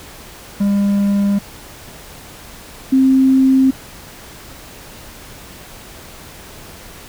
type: tone pair in turn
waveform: triangle / sine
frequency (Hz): 200.9 / 264.4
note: G3 / C4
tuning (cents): +43 / +18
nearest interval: perfect fourth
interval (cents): 475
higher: second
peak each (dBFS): -10 / -8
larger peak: second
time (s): 0.6-1.39 / 2.92-3.71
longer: neither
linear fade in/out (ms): 10
effects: pink hiss -37 dBFS RMS until 7.08 s